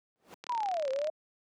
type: noise with exponential growth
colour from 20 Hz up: brown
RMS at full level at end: -35 dBFS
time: 0.16-0.34 s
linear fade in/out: 0 ms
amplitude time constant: 37 ms
type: click train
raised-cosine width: 0.2 ms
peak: -25 dBFS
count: 24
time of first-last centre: 0.44-1.072 s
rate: 36.4 Hz
type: linear two-way sweep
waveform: sine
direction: down then up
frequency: 1006 to 516 to 635 Hz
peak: -29 dBFS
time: 0.49-1.1 s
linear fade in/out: 5 ms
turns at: 0.9 s
effects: high-pass 300 Hz 12 dB/octave